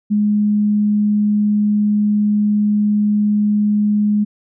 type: tone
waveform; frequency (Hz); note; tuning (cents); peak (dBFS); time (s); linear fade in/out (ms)
sine; 208.6; G#3; +8; -12; 0.1-4.25; 20
effects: none